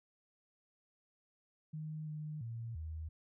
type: tone with pitch steps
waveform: sine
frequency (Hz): 155 / 152.5 / 115.4 / 79.3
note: D#3 / D#3 / A#2 / D#2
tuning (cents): -6 / -34 / -17 / +33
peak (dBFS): -40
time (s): 1.73-3.09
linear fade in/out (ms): 10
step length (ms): 340
effects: none